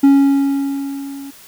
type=tone with level ramp; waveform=triangle; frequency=277.2 Hz; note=C#4; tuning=in tune; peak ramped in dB=-3 to -27 dBFS; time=0.03-1.31 s; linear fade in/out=10 ms; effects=white hiss -42 dBFS RMS until 1.47 s